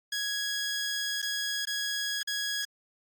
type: tone with dropouts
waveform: 15% pulse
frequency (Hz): 1663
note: G#6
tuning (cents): +2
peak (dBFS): -23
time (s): 0.12-2.65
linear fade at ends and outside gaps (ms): 5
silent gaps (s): 1.219-1.225 / 1.653-1.671 / 2.23-2.273
effects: AAC 64 kbps